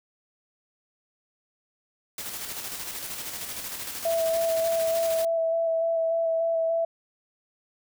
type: noise with tremolo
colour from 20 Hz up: white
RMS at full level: -34 dBFS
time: 2.18-5.25 s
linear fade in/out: 2 ms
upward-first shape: square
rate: 13 Hz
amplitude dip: 35%
type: tone with vibrato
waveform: sine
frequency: 659.3 Hz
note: E5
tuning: in tune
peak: -22 dBFS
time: 4.05-6.85 s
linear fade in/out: 5 ms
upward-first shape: square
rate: 3.4 Hz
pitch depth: 12 cents each way
effects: none